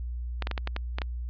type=clicks; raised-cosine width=0.3 ms; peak=-15 dBFS; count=8; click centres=0.423 / 0.471 / 0.513 / 0.578 / 0.674 / 0.764 / 0.985 / 1.018 s; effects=added 60 Hz sine -31 dBFS peak until 1.29 s + resampled to 11025 Hz